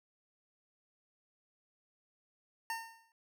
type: tone with exponential decay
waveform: 25% pulse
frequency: 910 Hz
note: A#5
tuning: 42 cents flat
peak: -30 dBFS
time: 2.7-3.12 s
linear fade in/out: 1 ms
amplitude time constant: 91 ms
effects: none